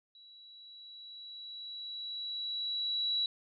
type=tone with level ramp; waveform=sine; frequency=3914 Hz; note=B7; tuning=16 cents flat; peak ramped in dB=-54 to -28 dBFS; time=0.15-3.26 s; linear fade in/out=2 ms; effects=none

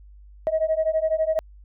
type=beating tone pair; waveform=sine; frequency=629 / 641 Hz; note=D#5 / E5; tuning=+19 / -49 cents; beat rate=12 Hz; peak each=-22 dBFS; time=0.47-1.39 s; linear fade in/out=0 ms; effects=tanh soft clip ceiling -13 dBFS + added 50 Hz sine -44 dBFS peak until 1.64 s

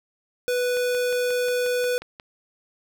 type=tone; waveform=square; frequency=493.9 Hz; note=B4; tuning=in tune; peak=-22 dBFS; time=0.48-1.98 s; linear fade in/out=0 ms
type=click train; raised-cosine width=0.3 ms; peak=-23 dBFS; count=9; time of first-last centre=0.77-2.199 s; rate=5.6 Hz
effects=none

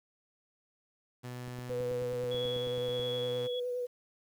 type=tone; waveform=sawtooth; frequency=124 Hz; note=B2; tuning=7 cents sharp; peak=-36 dBFS; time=1.23-3.48 s; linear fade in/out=20 ms
type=click train; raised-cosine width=3 ms; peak=-35 dBFS; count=15; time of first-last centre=1.48-2.997 s; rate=9.23 Hz
type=tone with vibrato; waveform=sine; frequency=493.9 Hz; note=B4; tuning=in tune; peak=-32 dBFS; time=1.69-3.87 s; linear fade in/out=20 ms; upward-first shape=triangle; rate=9.7 Hz; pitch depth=26 cents each way
type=tone with tremolo; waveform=sine; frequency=3363 Hz; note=G#7; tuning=21 cents sharp; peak=-37 dBFS; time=2.31-3.6 s; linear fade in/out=5 ms; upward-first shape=sine; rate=1.6 Hz; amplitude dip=50%
effects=10-bit

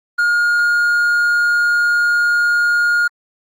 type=tone; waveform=triangle; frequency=1425 Hz; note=F6; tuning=34 cents sharp; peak=-10 dBFS; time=0.18-3.08 s; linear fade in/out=10 ms; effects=Opus 24 kbps

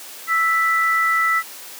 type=tone pair together; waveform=sine; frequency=1318.5 / 1974.2 Hz; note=E6 / B6; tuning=0 / -1 cents; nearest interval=perfect fifth; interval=699 cents; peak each=-18 dBFS; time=0.27-1.43 s; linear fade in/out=50 ms; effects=white hiss -37 dBFS RMS until 1.79 s + high-pass 300 Hz 12 dB/octave

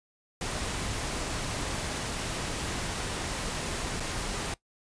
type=noise with dropouts; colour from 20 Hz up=pink; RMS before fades=-33 dBFS; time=0.41-4.54 s; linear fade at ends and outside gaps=2 ms; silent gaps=3.999-4.003 s; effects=noise-tail reverb RT60 0.1 s tail -19 dB re dry + resampled to 22050 Hz

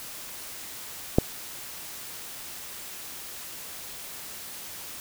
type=click; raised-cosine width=2 ms; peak=-3 dBFS; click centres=1.185 s; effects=white hiss -40 dBFS RMS until 5 s

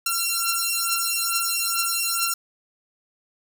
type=beating tone pair; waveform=5% pulse; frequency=1365 / 1367.3 Hz; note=F6 / F6; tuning=-40 / -37 cents; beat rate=2.3 Hz; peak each=-13 dBFS; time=0.06-2.34 s; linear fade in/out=5 ms; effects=none

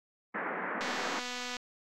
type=band-pass noise; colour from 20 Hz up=white; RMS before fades=-36 dBFS; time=0.34-1.2 s; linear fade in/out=10 ms; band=180 to 2000 Hz; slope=48 dB/octave
type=click train; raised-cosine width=0.2 ms; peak=-21 dBFS; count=188; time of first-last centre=0.81-1.567 s; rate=247 Hz
effects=AAC 64 kbps

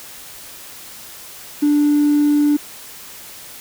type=tone with hard clipping; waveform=sine; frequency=293.7 Hz; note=D4; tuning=in tune; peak=-12 dBFS; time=1.62-2.57 s; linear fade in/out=10 ms; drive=1 dB; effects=white hiss -37 dBFS RMS until 3.6 s

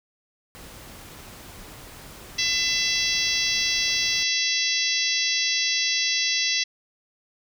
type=noise; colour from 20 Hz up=pink; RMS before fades=-43 dBFS; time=0.55-4.23 s; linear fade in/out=0 ms
type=harmonic tone; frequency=670 Hz; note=E5; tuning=28 cents sharp; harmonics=3 / 4 / 5 / 6 / 7 / 8 / 9; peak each=-29 / -29 / -29 / -29 / -29 / -29 / -29 dBFS; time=2.38-6.64 s; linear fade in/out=10 ms
effects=none

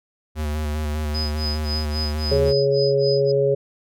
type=tone with vibrato; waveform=square; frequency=75.8 Hz; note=D#2; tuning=45 cents flat; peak=-23 dBFS; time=0.35-2.54 s; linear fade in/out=50 ms; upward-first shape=square; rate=5 Hz; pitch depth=27 cents each way
type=tone with tremolo; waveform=sine; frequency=5010 Hz; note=D#8; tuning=11 cents sharp; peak=-24 dBFS; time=1.14-3.32 s; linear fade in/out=10 ms; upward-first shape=sine; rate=3.7 Hz; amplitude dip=100%
type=harmonic tone; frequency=138.59 Hz; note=C#3; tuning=in tune; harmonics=1 / 3 / 4; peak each=-24 / -18 / -20 dBFS; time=2.31-3.55 s; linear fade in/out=10 ms
effects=none

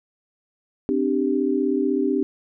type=chord; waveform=sine; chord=C suspended second; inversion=none; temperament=equal with one note detuned; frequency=261.6 / 297.6 / 392 Hz; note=C4 / D4 / G4; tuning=0 / +23 / 0 cents; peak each=-23 dBFS; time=0.89-2.23 s; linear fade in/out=0 ms; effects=none

